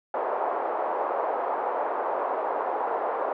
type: band-pass noise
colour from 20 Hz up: white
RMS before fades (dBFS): -28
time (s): 0.14-3.33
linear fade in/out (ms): 2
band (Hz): 450 to 960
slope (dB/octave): 24
effects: none